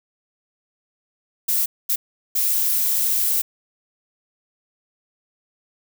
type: noise bursts at uneven times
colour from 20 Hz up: violet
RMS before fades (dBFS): -20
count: 3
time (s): 1.48-1.66 / 1.89-1.96 / 2.35-3.42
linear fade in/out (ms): 10
effects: none